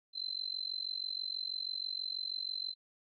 sine tone with amplitude modulation, 4081 Hz, C8, 44 cents flat, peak -32 dBFS, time 0.13-2.75 s, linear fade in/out 50 ms, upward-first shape sine, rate 46.2 Hz, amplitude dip 95%, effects none

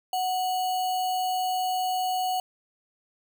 sine tone with sample-and-hold, 740 Hz, F#5, in tune, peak -24 dBFS, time 0.13-2.4 s, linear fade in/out 2 ms, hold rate 3675 Hz, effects none

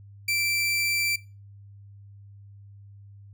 sawtooth tone, 2341 Hz, D7, 6 cents flat, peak -20 dBFS, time 0.28-1.16 s, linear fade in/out 5 ms, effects noise-tail reverb RT60 0.3 s tail -21 dB re dry + added 100 Hz sine -45 dBFS peak until 3.33 s

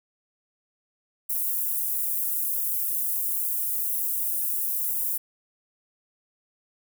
pink high-pass noise, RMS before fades -27 dBFS, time 1.29-5.18 s, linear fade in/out 10 ms, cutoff 12000 Hz, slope 24 dB/octave, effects none

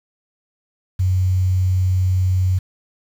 sine tone with quantisation, 92.5 Hz, F#2, in tune, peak -14 dBFS, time 0.99-2.59 s, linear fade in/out 10 ms, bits 7, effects none

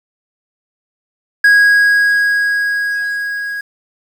triangle tone with level ramp, 1650 Hz, G#6, 12 cents flat, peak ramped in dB -3 to -18 dBFS, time 1.44-3.61 s, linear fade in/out 5 ms, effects 7-bit

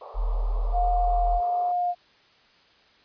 pink band-pass noise, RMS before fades -42 dBFS, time 0.01-1.72 s, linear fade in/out 5 ms, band 410 to 1200 Hz, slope 96 dB/octave
sine tone, 40.26 Hz, E1, 40 cents flat, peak -22 dBFS, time 0.14-1.41 s, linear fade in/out 50 ms
sine tone with vibrato, 709 Hz, F5, 26 cents sharp, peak -22 dBFS, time 0.72-1.95 s, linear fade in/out 50 ms, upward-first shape sine, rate 1.3 Hz, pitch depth 10 cents each way
effects white hiss -58 dBFS RMS until 3.04 s + resampled to 11025 Hz

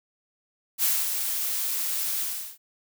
blue noise with ADSR envelope, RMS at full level -22 dBFS, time 0.78-2.58 s, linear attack 54 ms, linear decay 230 ms, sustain -6 dB, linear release 380 ms, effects none

